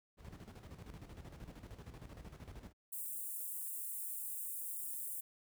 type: noise with tremolo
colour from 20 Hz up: brown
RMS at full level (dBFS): -46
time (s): 0.17-2.73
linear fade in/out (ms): 50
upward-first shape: square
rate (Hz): 13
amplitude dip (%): 60
type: high-pass noise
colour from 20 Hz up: white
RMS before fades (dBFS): -43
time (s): 2.92-5.21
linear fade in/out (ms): 10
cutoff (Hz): 8200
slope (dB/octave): 48
effects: high-pass 60 Hz 12 dB/octave